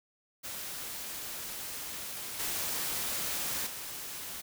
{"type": "noise with level steps", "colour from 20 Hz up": "white", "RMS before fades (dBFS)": [-40, -34, -41], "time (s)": [0.43, 4.42], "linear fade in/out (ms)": 20, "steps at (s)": [2.39, 3.66], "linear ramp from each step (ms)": 10, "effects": []}